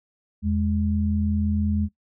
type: tone pair together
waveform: sine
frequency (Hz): 82.41 / 208.2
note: E2 / G#3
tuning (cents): 0 / +5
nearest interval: octave + major third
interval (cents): 1605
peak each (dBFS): -23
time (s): 0.42-1.89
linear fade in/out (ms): 50
effects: noise-tail reverb RT60 0.1 s tail -18 dB re dry